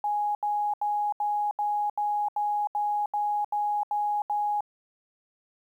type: tone bursts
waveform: sine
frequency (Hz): 830.6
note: G#5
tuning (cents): 0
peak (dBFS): -24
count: 12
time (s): 0.04-4.607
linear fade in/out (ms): 2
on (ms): 310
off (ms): 77
effects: 10-bit